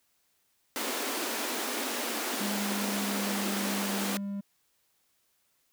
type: high-pass noise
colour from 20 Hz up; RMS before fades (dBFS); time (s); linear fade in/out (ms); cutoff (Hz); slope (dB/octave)
pink; -33; 0.76-4.17; 0; 220; 96
type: tone with pitch glide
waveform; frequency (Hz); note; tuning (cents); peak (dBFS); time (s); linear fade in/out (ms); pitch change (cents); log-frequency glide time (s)
triangle; 204.1 to 199.78; G#3 to G3; -30 to +33; -30; 2.4-4.41; 10; -37; 2.51-3.89
effects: white hiss -72 dBFS RMS until 5.72 s